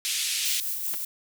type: band-pass noise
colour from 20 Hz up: pink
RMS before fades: -28 dBFS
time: 0.05-0.6 s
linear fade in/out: 0 ms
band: 2600 to 12000 Hz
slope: 24 dB/octave
type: noise with tremolo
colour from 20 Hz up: violet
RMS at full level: -29 dBFS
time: 0.45-1.05 s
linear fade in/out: 5 ms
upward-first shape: sine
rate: 5.1 Hz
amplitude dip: 35%
type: clicks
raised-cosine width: 0.3 ms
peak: -23 dBFS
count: 2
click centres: 0.938 / 0.944 s
effects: none